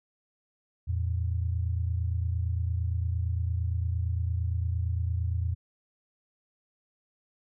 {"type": "tone pair together", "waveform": "sine", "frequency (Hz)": [83.75, 112.5], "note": ["E2", "A2"], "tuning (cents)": [28, 39], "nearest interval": "perfect fourth", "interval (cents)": 511, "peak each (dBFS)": [-27, -32], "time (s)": [0.87, 5.55], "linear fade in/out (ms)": 20, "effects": []}